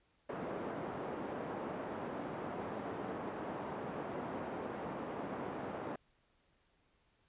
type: band-pass noise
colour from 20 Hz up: pink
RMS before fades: -42 dBFS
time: 0.29-5.96 s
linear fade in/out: 5 ms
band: 230 to 990 Hz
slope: 12 dB/octave
effects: pink hiss -74 dBFS RMS until 7.28 s + resampled to 8000 Hz